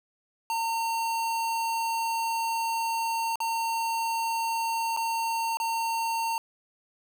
square tone with dropouts, 912 Hz, A#5, 38 cents flat, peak -27 dBFS, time 0.5-6.38 s, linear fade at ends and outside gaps 1 ms, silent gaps 3.357-3.403 / 4.965-4.972 / 5.571-5.6 s, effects 9-bit

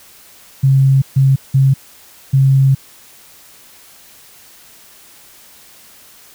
sine tone bursts at uneven times, 135 Hz, C#3, 45 cents flat, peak -7 dBFS, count 4, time 0.63-1.02 / 1.16-1.36 / 1.54-1.74 / 2.33-2.75 s, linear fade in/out 10 ms, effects white hiss -43 dBFS RMS until 6.34 s

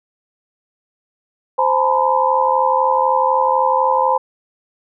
sine tone cluster, 521 / 857 / 941 / 1013 Hz, C5 / A5 / A#5 / B5, -7 / -46 / +16 / +44 cents, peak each -18 dBFS, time 1.58-4.18 s, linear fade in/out 10 ms, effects none

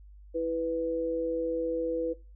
sine tone pair together, 329.6 / 495.2 Hz, E4 / B4, 0 / +5 cents, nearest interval perfect fifth, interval 705 cents, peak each -33 / -28 dBFS, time 0.34-2.14 s, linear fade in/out 20 ms, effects noise-tail reverb RT60 0.3 s tail -20 dB re dry + added 50 Hz sine -48 dBFS peak until 2.35 s

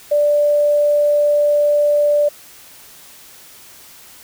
sine tone, 587.3 Hz, D5, in tune, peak -11 dBFS, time 0.11-2.29 s, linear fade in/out 10 ms, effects white hiss -42 dBFS RMS until 4.23 s

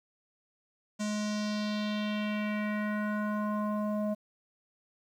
square tone with low-pass filter sweep, 210.3 Hz, G#3, 22 cents sharp, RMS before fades -32 dBFS, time 0.99-4.15 s, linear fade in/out 20 ms, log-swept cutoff 7300 to 710 Hz, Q 2.7, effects 10-bit

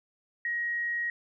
sine tone, 1890 Hz, A#6, 23 cents sharp, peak -28 dBFS, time 0.45-1.1 s, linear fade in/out 2 ms, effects none

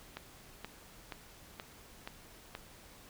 click train, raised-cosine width 0.3 ms, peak -25 dBFS, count 6, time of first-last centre 0.17-2.551 s, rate 2.1 Hz, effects pink hiss -56 dBFS RMS until 3.09 s

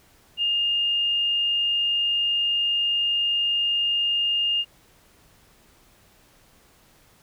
sine tone, 2825 Hz, F7, 19 cents sharp, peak -20 dBFS, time 0.37-4.65 s, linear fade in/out 50 ms, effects pink hiss -57 dBFS RMS until 7.22 s

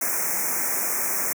white band-stop noise, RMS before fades -25 dBFS, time 0.01-1.33 s, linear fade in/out 5 ms, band 2400 to 5500 Hz, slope 96 dB/octave, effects high-pass 200 Hz 12 dB/octave

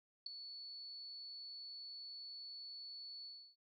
sine tone with ADSR envelope, 4435 Hz, C#8, in tune, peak -36 dBFS, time 0.26-3.56 s, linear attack 6 ms, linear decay 3 ms, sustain -12 dB, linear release 310 ms, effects none

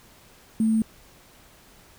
sine tone with sample-and-hold, 221.5 Hz, A3, 12 cents sharp, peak -18 dBFS, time 0.6-0.82 s, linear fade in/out 2 ms, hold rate 8820 Hz, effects pink hiss -53 dBFS RMS until 1.98 s

